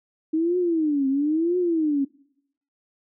sine tone with vibrato, 311.1 Hz, D#4, in tune, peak -19 dBFS, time 0.33-2.05 s, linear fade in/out 10 ms, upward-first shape triangle, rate 1 Hz, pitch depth 280 cents each way, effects noise-tail reverb RT60 0.8 s tail -25 dB re dry

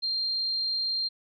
sine tone, 4186 Hz, C8, in tune, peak -26 dBFS, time 0.02-1.09 s, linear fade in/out 20 ms, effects none

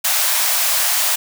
white high-pass noise, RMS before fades -17 dBFS, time 0.04-1.16 s, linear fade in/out 10 ms, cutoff 570 Hz, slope 96 dB/octave, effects none

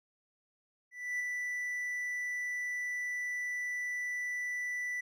triangle tone with ADSR envelope, 1975 Hz, B6, in tune, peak -29 dBFS, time 0.91-5.01 s, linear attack 290 ms, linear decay 4 ms, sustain -3 dB, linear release 9 ms, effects none

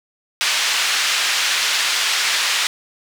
pink band-pass noise, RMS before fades -19 dBFS, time 0.41-2.67 s, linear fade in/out 0 ms, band 1900 to 5800 Hz, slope 12 dB/octave, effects none

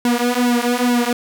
sawtooth tone with flanger, 243.1 Hz, B3, 27 cents flat, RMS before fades -17 dBFS, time 0.05-1.13 s, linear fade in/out 2 ms, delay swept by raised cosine 1.6 to 5.2 ms, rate 2.3 Hz, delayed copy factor -0.95, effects none

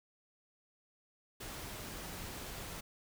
sine tone in noise, 175.2 Hz, F3, 6 cents sharp, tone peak -52 dBFS, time 2.03-2.26 s, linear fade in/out 10 ms, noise pink, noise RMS -45 dBFS, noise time 1.4-2.81 s, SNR -10 dB, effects none

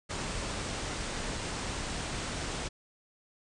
pink low-pass noise, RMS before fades -36 dBFS, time 0.09-2.69 s, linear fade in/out 20 ms, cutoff 9200 Hz, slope 96 dB/octave, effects none

